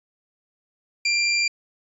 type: tone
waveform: 25% pulse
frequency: 2376 Hz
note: D7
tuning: 20 cents sharp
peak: -15 dBFS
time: 1.05-1.48 s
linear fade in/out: 5 ms
effects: resampled to 24000 Hz